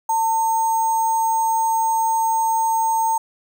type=tone with sample-and-hold; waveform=sine; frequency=898 Hz; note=A5; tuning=35 cents sharp; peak=-16 dBFS; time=0.09-3.18 s; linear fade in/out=5 ms; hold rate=7350 Hz; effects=none